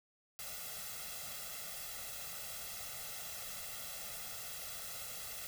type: noise with comb filter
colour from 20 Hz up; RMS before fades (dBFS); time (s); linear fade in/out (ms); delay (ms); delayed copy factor
white; -45; 0.39-5.47; 0; 1.5; +1
effects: none